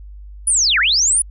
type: linear two-way sweep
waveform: sine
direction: down then up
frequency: 10060 to 1308 to 10060 Hz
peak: -12 dBFS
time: 0.47-1.22 s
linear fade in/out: 5 ms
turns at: 0.79 s
effects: added 50 Hz sine -33 dBFS peak until 1.3 s